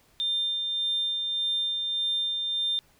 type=tone with tremolo; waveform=sine; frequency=3600 Hz; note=A7; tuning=39 cents sharp; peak=-23 dBFS; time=0.2-2.79 s; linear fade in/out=0 ms; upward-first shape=sine; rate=1.7 Hz; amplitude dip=35%; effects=tanh soft clip ceiling -20 dBFS + pink hiss -62 dBFS RMS until 2.99 s